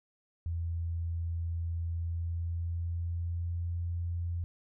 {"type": "tone with pitch glide", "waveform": "sine", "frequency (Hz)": [84, 85.96], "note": ["E2", "F2"], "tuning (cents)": [33, -27], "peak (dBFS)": -31, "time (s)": [0.46, 4.44], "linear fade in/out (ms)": 0, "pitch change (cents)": 40, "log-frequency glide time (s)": [1.92, 3.72], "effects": []}